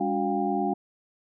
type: tone cluster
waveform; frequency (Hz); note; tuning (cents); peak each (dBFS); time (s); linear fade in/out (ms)
sine; 200.8 / 285.6 / 365.2 / 709 / 798; G3 / D4 / F#4 / F5 / G5; +42 / -48 / -23 / +26 / +31; -30; 0-0.74; 10
effects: none